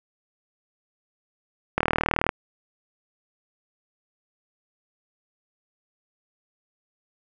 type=click train; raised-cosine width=0.5 ms; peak=-5 dBFS; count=21; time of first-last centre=1.78-2.292 s; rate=39.1 Hz; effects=none